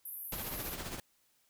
pink band-pass noise, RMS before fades -44 dBFS, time 0.05-0.75 s, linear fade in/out 5 ms, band 11000 to 14000 Hz, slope 96 dB/octave
pink noise with tremolo, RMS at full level -39 dBFS, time 0.32-1 s, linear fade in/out 2 ms, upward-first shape triangle, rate 15 Hz, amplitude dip 60%
effects white hiss -72 dBFS RMS until 1.49 s

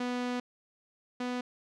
sawtooth tone pair in turn, 246.8 / 247.8 Hz, B3 / B3, -1 / +6 cents, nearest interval unison, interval 7 cents, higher second, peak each -27 / -28 dBFS, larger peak first, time 0-0.4 / 1.2-1.41 s, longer first, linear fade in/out 5 ms, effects low-pass 5000 Hz 12 dB/octave

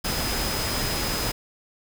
sine tone in noise, 5040 Hz, D#8, 21 cents sharp, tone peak -32 dBFS, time 0.04-1.32 s, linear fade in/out 10 ms, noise pink, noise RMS -27 dBFS, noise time 0.04-1.32 s, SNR -8 dB, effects none

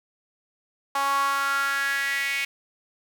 sawtooth tone with high-pass filter sweep, 277.2 Hz, C#4, in tune, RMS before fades -25 dBFS, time 0.95-2.45 s, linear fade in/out 5 ms, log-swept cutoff 960 to 2300 Hz, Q 5.9, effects none

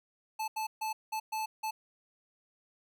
square tone bursts at uneven times, 872 Hz, A5, 16 cents flat, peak -33 dBFS, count 6, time 0.39-0.48 / 0.56-0.67 / 0.81-0.93 / 1.12-1.2 / 1.32-1.46 / 1.63-1.71 s, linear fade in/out 10 ms, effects none

